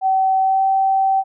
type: tone with pitch glide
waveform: sine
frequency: 764 to 772.4 Hz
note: G5 to G5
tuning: -45 to -26 cents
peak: -13 dBFS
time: 0.01-1.24 s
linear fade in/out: 50 ms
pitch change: +19 cents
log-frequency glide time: 0.41-0.64 s
effects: none